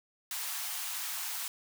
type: high-pass noise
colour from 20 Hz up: white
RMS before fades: -37 dBFS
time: 0.31-1.48 s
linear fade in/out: 2 ms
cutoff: 730 Hz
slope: 48 dB/octave
effects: none